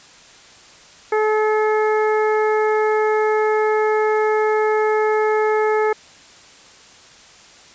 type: harmonic tone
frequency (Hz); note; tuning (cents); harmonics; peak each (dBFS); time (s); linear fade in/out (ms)
430; A4; -40; 1 / 2 / 3 / 4 / 5; -16 / -22 / -26 / -28 / -30; 1.12-5.93; 5
effects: white hiss -45 dBFS RMS until 7.74 s + resampled to 16000 Hz